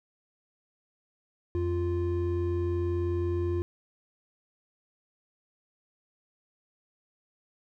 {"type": "tone pair together", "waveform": "triangle", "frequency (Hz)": [87.17, 348.7], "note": ["F2", "F4"], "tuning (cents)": [-3, -3], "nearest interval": "2 octaves", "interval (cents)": 2400, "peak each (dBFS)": -27, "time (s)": [1.55, 3.62], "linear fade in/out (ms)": 0, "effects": []}